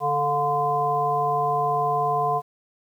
harmonic tone with a mistuned harmonic, 146.83 Hz, D3, in tune, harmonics 1 / 3 / 5 / 7, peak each -32 / -28 / -23 / -24 dBFS, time 0-2.42 s, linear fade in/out 50 ms, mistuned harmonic 5, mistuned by -47 cents, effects 9-bit

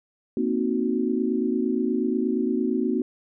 sine chord, C half-diminished seventh, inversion third, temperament equal, 233.1 / 261.6 / 311.1 / 370 Hz, Bb3 / C4 / Eb4 / Gb4, 0 / 0 / 0 / 0 cents, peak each -26 / -26 / -29 / -27 dBFS, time 0.37-3.02 s, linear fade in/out 2 ms, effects none

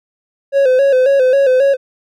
triangle tone with vibrato, 532 Hz, C5, 29 cents sharp, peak -6 dBFS, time 0.52-1.77 s, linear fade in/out 50 ms, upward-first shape square, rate 3.7 Hz, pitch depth 69 cents each way, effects none

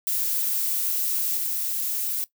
violet noise with level steps, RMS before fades -25 / -27 dBFS, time 0.07-2.24 s, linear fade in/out 0 ms, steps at 1.37 s, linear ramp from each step 2 ms, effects noise-tail reverb RT60 0.1 s tail -18 dB re dry

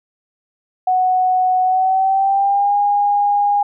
sine tone with pitch glide, 740 to 816.4 Hz, F#5 to G#5, 0 to -30 cents, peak -12 dBFS, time 0.87-3.63 s, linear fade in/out 5 ms, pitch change +170 cents, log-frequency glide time 1.63-2.76 s, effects none

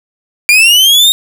40% pulse linear sweep, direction up, 2361 to 3738 Hz, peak -3 dBFS, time 0.49-1.12 s, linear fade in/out 0 ms, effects none

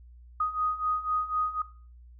sine beating tone pair, 1244.5 / 1248.5 Hz, D#6 / D#6, 0 / +6 cents, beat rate 4 Hz, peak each -32 / -27 dBFS, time 0.4-1.62 s, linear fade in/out 5 ms, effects noise-tail reverb RT60 0.4 s tail -17 dB re dry + added 60 Hz sine -48 dBFS peak until 2.19 s

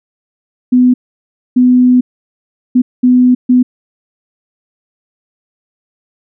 sine tone bursts at uneven times, 250 Hz, B3, 21 cents sharp, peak -4 dBFS, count 5, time 0.72-0.94 / 1.56-2.01 / 2.75-2.82 / 3.03-3.35 / 3.49-3.63 s, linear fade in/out 10 ms, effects none

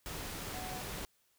sine tone in noise, 740 Hz, F#5, in tune, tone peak -44 dBFS, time 0.54-0.81 s, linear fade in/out 0 ms, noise pink, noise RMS -42 dBFS, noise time 0.06-1.05 s, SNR -5 dB, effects white hiss -73 dBFS RMS until 1.38 s

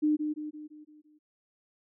sine tone with echo, 302.8 Hz, D#4, 47 cents flat, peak -22 dBFS, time 0.02-0.17 s, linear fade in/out 20 ms, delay 170 ms, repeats 6, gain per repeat -6 dB, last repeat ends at 1.19 s, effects none

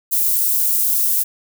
white high-pass noise, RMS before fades -17 dBFS, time 0.11-1.24 s, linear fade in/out 20 ms, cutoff 12000 Hz, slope 12 dB/octave, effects none

